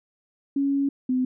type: tone pair in turn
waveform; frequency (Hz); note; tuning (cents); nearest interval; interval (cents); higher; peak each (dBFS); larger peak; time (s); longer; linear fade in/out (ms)
sine; 278.2 / 255.1; C#4 / C4; +6 / -44; major second; 150; first; -20; neither; 0.56-0.89 / 1.09-1.25; first; 5
effects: none